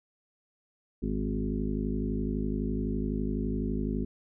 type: harmonic tone with a mistuned harmonic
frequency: 51.91 Hz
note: G#1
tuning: in tune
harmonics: 1 / 2 / 3 / 4 / 5 / 7 / 8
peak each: -33 / -41 / -38 / -33 / -34 / -38 / -42 dBFS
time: 1.02-4.05 s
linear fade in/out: 10 ms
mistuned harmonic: 2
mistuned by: +23 cents
effects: none